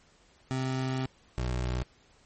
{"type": "tone pair in turn", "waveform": "25% pulse", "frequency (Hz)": [130.81, 61.86], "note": ["C3", "B1"], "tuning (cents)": [0, 3], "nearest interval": "octave + minor second", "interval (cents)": 1297, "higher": "first", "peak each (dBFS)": -25, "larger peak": "neither", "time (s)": [[0.51, 1.06], [1.38, 1.83]], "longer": "first", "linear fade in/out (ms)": 0, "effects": ["pink hiss -62 dBFS RMS until 2.25 s", "MP3 32 kbps"]}